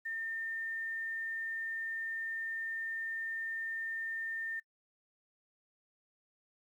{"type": "tone with quantisation", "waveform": "sine", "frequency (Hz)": 1810, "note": "A6", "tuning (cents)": 48, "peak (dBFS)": -36, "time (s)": [0.05, 4.6], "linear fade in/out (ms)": 10, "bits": 11, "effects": ["noise-tail reverb RT60 0.1 s tail -23 dB re dry"]}